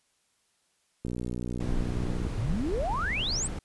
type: click train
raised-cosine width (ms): 3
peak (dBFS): -21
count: 75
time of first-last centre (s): 1.05-2.267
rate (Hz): 60.8
type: noise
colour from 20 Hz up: brown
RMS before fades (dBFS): -32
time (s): 1.6-3.59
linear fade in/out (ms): 5
type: exponential sweep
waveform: sine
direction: up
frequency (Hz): 90 to 8760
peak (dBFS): -28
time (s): 2.36-3.48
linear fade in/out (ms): 20
effects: white hiss -71 dBFS RMS until 3.64 s + resampled to 24000 Hz